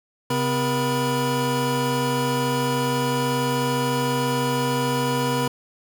square tone cluster, 134.8 / 252.7 / 478.2 / 984 Hz, C#3 / B3 / A#4 / B5, -48 / +40 / +44 / -7 cents, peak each -27 dBFS, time 0.3-5.48 s, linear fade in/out 5 ms, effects none

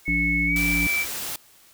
sine tone with pitch glide, 2200 to 2324 Hz, C#7 to D7, -14 to -19 cents, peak -21 dBFS, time 0.05-1.06 s, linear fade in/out 50 ms, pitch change +95 cents, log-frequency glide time 0.46-0.6 s
harmonic tone, 57.3 Hz, A#1, 29 cents flat, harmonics 1 / 3 / 5, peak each -28 / -28 / -28 dBFS, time 0.08-0.87 s, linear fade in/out 0 ms
white noise, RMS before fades -31 dBFS, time 0.56-1.36 s, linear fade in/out 2 ms
effects white hiss -54 dBFS RMS until 1.73 s

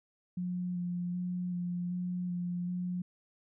sine tone with vibrato, 177.9 Hz, F3, 32 cents sharp, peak -32 dBFS, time 0.37-3.02 s, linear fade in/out 5 ms, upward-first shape square, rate 1.3 Hz, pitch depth 14 cents each way, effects none

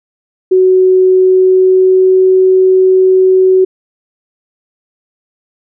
sine tone with pitch glide, 372.4 to 374.8 Hz, F#4 to F#4, +11 to +22 cents, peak -4 dBFS, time 0.51-3.65 s, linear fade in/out 10 ms, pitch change +11 cents, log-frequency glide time 1.06-2.24 s, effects none

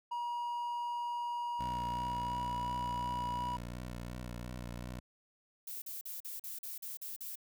triangle tone with pitch glide, 956 to 972.7 Hz, A#5 to B5, +43 to -27 cents, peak -33 dBFS, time 0.11-3.57 s, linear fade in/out 10 ms, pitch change +30 cents, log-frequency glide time 1.84-2.63 s
15% pulse tone with vibrato, 60.6 Hz, B1, 32 cents flat, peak -35 dBFS, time 1.59-5 s, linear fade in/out 10 ms, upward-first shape sine, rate 2.8 Hz, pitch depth 41 cents each way
violet noise bursts, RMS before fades -43 dBFS, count 9, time 5.67-7.356 s, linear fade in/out 5 ms, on 150 ms, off 42 ms
effects none

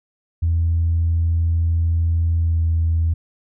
sine tone with pitch glide, 83.3 to 82.15 Hz, E2 to E2, +19 to -5 cents, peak -14 dBFS, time 0.42-3.14 s, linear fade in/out 10 ms, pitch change -24 cents, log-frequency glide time 2.38-2.63 s, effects tanh soft clip ceiling -11 dBFS

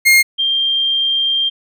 40% pulse / sine tone pair in turn, 2132 / 3184 Hz, C7 / G7, +32 / +26 cents, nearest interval perfect fifth, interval 694 cents, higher second, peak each -6 / -13 dBFS, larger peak first, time 0.05-0.23 / 0.38-1.5 s, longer second, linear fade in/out 20 ms, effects none

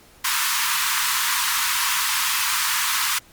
pink high-pass noise, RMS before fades -22 dBFS, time 0.24-3.19 s, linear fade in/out 10 ms, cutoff 930 Hz, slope 96 dB/octave, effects pink hiss -51 dBFS RMS until 3.32 s + Opus 48 kbps

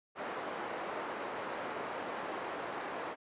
pink band-pass noise, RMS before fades -40 dBFS, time 0.15-3.16 s, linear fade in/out 50 ms, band 430 to 1500 Hz, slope 12 dB/octave, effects resampled to 8000 Hz

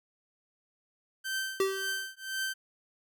sawtooth tone with tremolo, 1552 Hz, G6, 18 cents flat, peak -26 dBFS, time 1.24-2.54 s, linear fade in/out 20 ms, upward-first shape triangle, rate 1.9 Hz, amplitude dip 100%
square tone with exponential decay, 386.4 Hz, G4, 25 cents flat, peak -23 dBFS, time 1.6-2.06 s, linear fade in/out 2 ms, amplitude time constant 100 ms
effects none

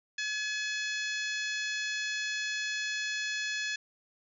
harmonic tone, 850 Hz, G#5, 40 cents sharp, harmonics 2 / 3 / 4 / 5 / 6 / 7 / 8, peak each -34 / -38 / -40 / -42 / -44 / -45 / -46 dBFS, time 0.18-3.76 s, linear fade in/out 5 ms, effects none

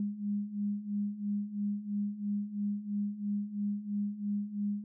sine beating tone pair, 202.9 / 205.9 Hz, G#3 / G#3, -40 / -15 cents, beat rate 3 Hz, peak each -37 / -33 dBFS, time 0-4.84 s, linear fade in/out 2 ms, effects none

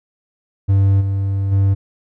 triangle tone with level steps, 98 Hz, G2, in tune, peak -8 / -14 / -9 dBFS, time 0.68-1.75 s, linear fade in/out 20 ms, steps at 1 / 1.51 s, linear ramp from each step 20 ms, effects none

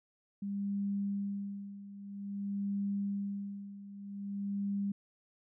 sine tone with tremolo, 200.1 Hz, G3, 36 cents sharp, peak -31 dBFS, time 0.42-4.92 s, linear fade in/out 5 ms, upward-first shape sine, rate 0.51 Hz, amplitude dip 80%, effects none

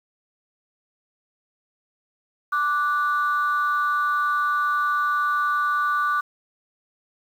sine tone pair together, 1171 / 1472.8 Hz, D6 / F#6, -5 / -8 cents, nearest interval major third, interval 397 cents, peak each -20 / -23 dBFS, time 2.52-6.21 s, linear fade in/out 10 ms, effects tanh soft clip ceiling -14 dBFS + 8-bit

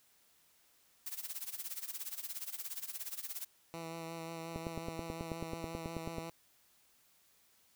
blue noise with tremolo, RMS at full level -40 dBFS, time 1.06-3.45 s, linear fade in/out 5 ms, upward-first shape sine, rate 17 Hz, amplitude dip 85%
10% pulse tone with vibrato, 164.81 Hz, E3, in tune, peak -34 dBFS, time 3.74-6.3 s, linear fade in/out 0 ms, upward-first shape sine, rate 5.6 Hz, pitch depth 19 cents each way
click train, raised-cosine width 2 ms, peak -25 dBFS, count 16, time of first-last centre 4.56-6.183 s, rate 9.24 Hz
effects white hiss -69 dBFS RMS until 7.75 s

